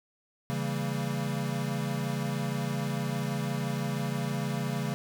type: chord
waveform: square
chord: C# diminished seventh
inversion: none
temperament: equal with one note detuned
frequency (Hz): 138.59 / 164.81 / 196 / 229.1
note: C#3 / E3 / G3 / Bb3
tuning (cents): 0 / 0 / 0 / -30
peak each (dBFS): -33 / -37 / -37 / -37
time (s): 0.5-4.94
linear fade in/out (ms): 0
effects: none